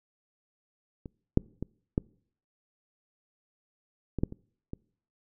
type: clicks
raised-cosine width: 3 ms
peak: -27 / -7 / -20 / -12 / -19 / -12 / -27 / -23 dBFS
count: 8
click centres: 1.058 / 1.374 / 1.626 / 1.979 / 4.187 / 4.235 / 4.324 / 4.734 s
effects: noise-tail reverb RT60 0.6 s tail -26 dB re dry